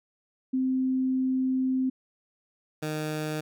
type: tone pair in turn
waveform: sine / 15% pulse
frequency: 260 / 153.93 Hz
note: C4 / D#3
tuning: -11 / -18 cents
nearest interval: major sixth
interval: 907 cents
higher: first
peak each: -23 dBFS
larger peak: neither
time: 0.53-1.9 / 2.82-3.41 s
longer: first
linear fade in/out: 10 ms
effects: none